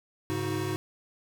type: tone cluster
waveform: square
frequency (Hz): 103.8 / 140.9 / 315.5 / 368.9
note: G#2 / C#3 / D#4 / F#4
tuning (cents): 0 / +29 / +24 / -5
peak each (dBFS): -35 / -37 / -35 / -34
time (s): 0.3-0.76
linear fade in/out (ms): 0
effects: none